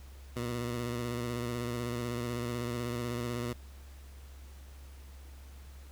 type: tone with vibrato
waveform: 15% pulse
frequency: 120.3 Hz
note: B2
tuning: 45 cents flat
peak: -27 dBFS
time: 0.36-3.53 s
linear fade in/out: 5 ms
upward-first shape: square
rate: 16 Hz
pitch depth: 31 cents each way
effects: added 68 Hz sine -47 dBFS peak until 5.91 s + pink hiss -59 dBFS RMS until 5.91 s